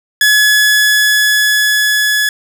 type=tone with level ramp; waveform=sawtooth; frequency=1700 Hz; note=G#6; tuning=40 cents sharp; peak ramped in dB=-3 to -7 dBFS; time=0.21-2.29 s; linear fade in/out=2 ms; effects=none